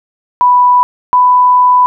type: tone pair in turn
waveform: sine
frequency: 987.8 / 994.7 Hz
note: B5 / B5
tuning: 0 / +12 cents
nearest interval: unison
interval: 12 cents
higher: second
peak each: -4 dBFS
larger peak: neither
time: 0.41-0.83 / 1.13-1.86 s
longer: second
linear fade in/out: 0 ms
effects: none